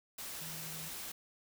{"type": "tone in noise", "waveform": "sine", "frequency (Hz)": 159.7, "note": "D#3", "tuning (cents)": 45, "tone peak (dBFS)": -49, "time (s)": [0.41, 0.89], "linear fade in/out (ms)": 5, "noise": "white", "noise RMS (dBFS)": -44, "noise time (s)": [0.18, 1.12], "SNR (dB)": -8, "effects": []}